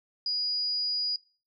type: tone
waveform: sine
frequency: 4900 Hz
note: D#8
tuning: 27 cents flat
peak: -27 dBFS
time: 0.26-1.16 s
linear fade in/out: 2 ms
effects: noise-tail reverb RT60 0.4 s tail -23 dB re dry